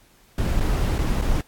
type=noise with dropouts; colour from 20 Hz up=brown; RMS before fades=-21 dBFS; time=0.38-1.41 s; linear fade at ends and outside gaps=2 ms; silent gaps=0.598-0.607 / 0.982-0.989 / 1.213-1.221 s; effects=pink hiss -56 dBFS RMS until 1.47 s + AAC 64 kbps